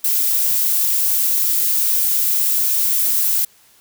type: noise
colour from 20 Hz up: violet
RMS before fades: -17 dBFS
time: 0.04-3.45 s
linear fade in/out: 5 ms
effects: white hiss -52 dBFS RMS until 3.8 s